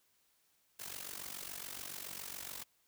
white noise with amplitude modulation, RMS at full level -42 dBFS, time 0.79-2.64 s, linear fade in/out 10 ms, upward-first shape sine, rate 47.1 Hz, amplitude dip 80%, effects white hiss -74 dBFS RMS until 2.87 s

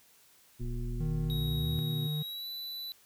harmonic tone, 120 Hz, B2, 49 cents flat, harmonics 1 / 2 / 3, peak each -37 / -43 / -47 dBFS, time 0.59-2.08 s, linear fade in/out 20 ms
sine exponential sweep, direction up, 30.53 to 80.4 Hz, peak -34 dBFS, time 0.61-1.79 s, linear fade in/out 0 ms
triangle tone with vibrato, 152.9 Hz, D#3, 30 cents flat, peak -29 dBFS, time 1-2.23 s, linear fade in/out 10 ms, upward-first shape square, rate 1.6 Hz, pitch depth 16 cents each way
square tone with pitch glide, 3800 to 3973 Hz, A#7 to B7, +33 to +10 cents, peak -38 dBFS, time 1.3-2.92 s, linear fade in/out 0 ms, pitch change +77 cents, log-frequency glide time 2.19-2.48 s
effects white hiss -62 dBFS RMS until 3.05 s

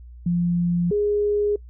sine tone pair in turn, 173.9 / 413.6 Hz, F3 / G#4, -7 / -7 cents, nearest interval octave + minor third, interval 1500 cents, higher second, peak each -18 dBFS, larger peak neither, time 0.26-0.91 / 0.91-1.56 s, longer neither, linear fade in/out 5 ms, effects noise-tail reverb RT60 0.1 s tail -24 dB re dry + added 60 Hz sine -39 dBFS peak until 1.69 s

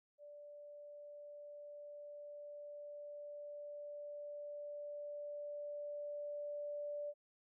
sine tone with level ramp, 585 Hz, D5, 7 cents flat, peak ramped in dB -52 to -40 dBFS, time 0.18-7.14 s, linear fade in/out 50 ms, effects none

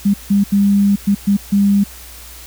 sine tone bursts at uneven times, 200.8 Hz, G3, 42 cents sharp, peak -9 dBFS, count 6, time 0.05-0.14 / 0.3-0.44 / 0.52-0.96 / 1.07-1.15 / 1.27-1.37 / 1.52-1.84 s, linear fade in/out 10 ms, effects added 60 Hz sine -38 dBFS peak until 2.46 s + white hiss -37 dBFS RMS until 2.46 s

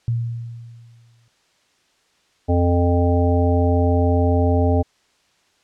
sine tone with exponential decay, 117 Hz, A#2, 7 cents sharp, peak -16 dBFS, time 0.08-1.28 s, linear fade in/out 0 ms, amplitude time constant 260 ms
harmonic tone, 87.31 Hz, F2, in tune, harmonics 1 / 3 / 5 / 7 / 9, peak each -16 / -21 / -23 / -24 / -26 dBFS, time 2.48-4.83 s, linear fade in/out 20 ms
effects white hiss -61 dBFS RMS until 5.63 s + low-pass 6000 Hz 12 dB/octave

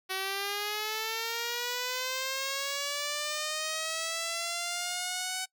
5% pulse linear sweep, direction up, 375.8 to 751 Hz, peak -20 dBFS, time 0.09-5.46 s, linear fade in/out 20 ms, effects noise-tail reverb RT60 0.1 s tail -23 dB re dry

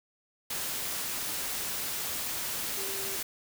sine tone in noise, 390.3 Hz, G4, 8 cents flat, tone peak -41 dBFS, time 2.77-3.16 s, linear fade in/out 5 ms, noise white, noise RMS -34 dBFS, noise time 0.5-3.23 s, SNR -10 dB, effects none

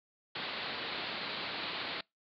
white low-pass noise, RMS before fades -39 dBFS, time 0.35-2.01 s, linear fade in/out 5 ms, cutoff 4500 Hz, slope 96 dB/octave, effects noise-tail reverb RT60 0.2 s tail -26 dB re dry + high-pass 150 Hz 12 dB/octave

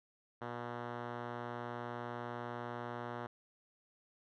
5% pulse tone with low-pass filter, 120 Hz, B2, 49 cents flat, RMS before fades -43 dBFS, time 0.41-3.27 s, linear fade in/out 10 ms, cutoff 1800 Hz, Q 0.77, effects none

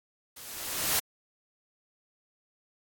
white noise with level ramp, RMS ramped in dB -46 to -25 dBFS, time 0.36-1 s, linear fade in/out 10 ms, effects AAC 64 kbps

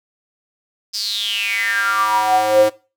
square tone with high-pass filter sweep, 107.1 Hz, A2, 46 cents flat, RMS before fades -17 dBFS, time 0.93-2.7 s, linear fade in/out 20 ms, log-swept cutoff 5100 to 460 Hz, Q 9.6, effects noise-tail reverb RT60 0.3 s tail -19 dB re dry

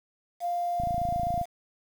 sine tone, 698.5 Hz, F5, in tune, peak -26 dBFS, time 0.4-1.46 s, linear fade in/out 50 ms
click train, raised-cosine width 5 ms, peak -23 dBFS, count 18, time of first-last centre 0.8-1.414 s, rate 27.7 Hz
effects 8-bit

